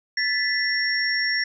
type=tone cluster; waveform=sine; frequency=1746 / 1984 / 5520 Hz; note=A6 / B6 / F8; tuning=-14 / +7 / -21 cents; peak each=-25 dBFS; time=0.17-1.44 s; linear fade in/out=5 ms; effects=none